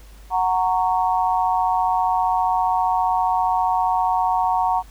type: chord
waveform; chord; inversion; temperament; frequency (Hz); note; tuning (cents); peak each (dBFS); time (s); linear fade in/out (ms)
sine; F# major; none; just; 740 / 925 / 1110; F#5 / A#5 / C#6; 0 / -14 / +2; -20 / -20 / -26; 0.3-4.83; 50
effects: added 50 Hz sine -41 dBFS peak until 4.9 s + pink hiss -51 dBFS RMS until 4.9 s